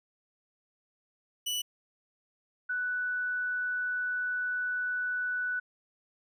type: tone pair in turn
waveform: sawtooth / sine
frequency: 2960 / 1485.6 Hz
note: F#7 / F#6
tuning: 0 / +7 cents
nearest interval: octave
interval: 1193 cents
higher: first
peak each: -27 / -29 dBFS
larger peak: first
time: 1.46-1.62 / 2.69-5.6 s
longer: second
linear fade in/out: 10 ms
effects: none